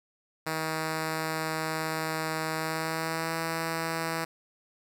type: tone with pitch glide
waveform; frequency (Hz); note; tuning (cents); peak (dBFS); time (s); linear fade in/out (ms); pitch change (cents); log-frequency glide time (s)
5% pulse; 158.9 to 163.56; D#3 to E3; +37 to -13; -18; 0.46-4.25; 10; +50; 2.57-3.34
effects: none